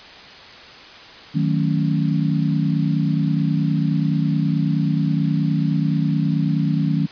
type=chord; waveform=sine; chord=D# half-diminished seventh; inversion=none; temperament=equal; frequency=155.56 / 185 / 220 / 277.2 Hz; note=D#3 / F#3 / A3 / C#4; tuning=0 / 0 / 0 / 0 cents; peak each=-19 / -23 / -25 / -24 dBFS; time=1.34-7.07 s; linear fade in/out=20 ms; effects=white hiss -40 dBFS RMS until 7.11 s + resampled to 11025 Hz